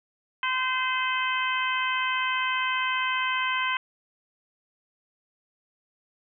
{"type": "harmonic tone", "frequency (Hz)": 515, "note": "C5", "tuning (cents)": -28, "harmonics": [2, 3, 4, 5, 6], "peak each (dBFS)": [-28, -30, -31, -32, -33], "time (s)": [0.43, 3.77], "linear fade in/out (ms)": 2, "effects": []}